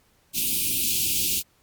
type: band-stop noise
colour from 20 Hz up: white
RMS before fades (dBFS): -24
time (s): 0.33-1.43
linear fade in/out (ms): 50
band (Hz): 390 to 2400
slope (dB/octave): 96
effects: pink hiss -63 dBFS RMS until 1.62 s + Opus 48 kbps